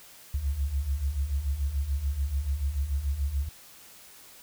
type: beating tone pair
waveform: sine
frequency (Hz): 65.41 / 72.31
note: C2 / D2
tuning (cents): 0 / -26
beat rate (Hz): 6.9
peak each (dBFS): -32 / -27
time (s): 0.34-3.49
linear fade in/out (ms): 5
effects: white hiss -51 dBFS RMS until 4.42 s